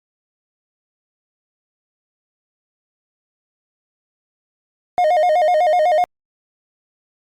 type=tone with vibrato; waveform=triangle; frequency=665 Hz; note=E5; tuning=15 cents sharp; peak=-10 dBFS; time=4.98-6.04 s; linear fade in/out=0 ms; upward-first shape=square; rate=8 Hz; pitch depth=130 cents each way; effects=Opus 48 kbps